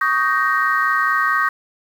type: chord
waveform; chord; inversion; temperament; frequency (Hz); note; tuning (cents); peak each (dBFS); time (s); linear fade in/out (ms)
sine; Eb dominant seventh; third; just; 1120.1 / 1244.5 / 1555.6 / 1866.8; Db6 / Eb6 / G6 / Bb6; +18 / 0 / -14 / +2; -20; 0.01-1.49; 5
effects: tanh soft clip ceiling -5 dBFS + 7-bit